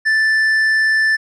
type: tone with tanh clipping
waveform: sine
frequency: 1761 Hz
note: A6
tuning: 1 cent sharp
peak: -13 dBFS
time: 0.05-1.17 s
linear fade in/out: 20 ms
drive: 6 dB
effects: none